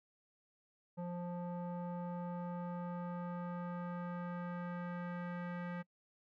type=tone with low-pass filter sweep; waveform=square; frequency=175.7 Hz; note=F3; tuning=11 cents sharp; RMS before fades=-42 dBFS; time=0.97-5.83 s; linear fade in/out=20 ms; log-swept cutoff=780 to 1800 Hz; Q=2; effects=noise-tail reverb RT60 0.1 s tail -25 dB re dry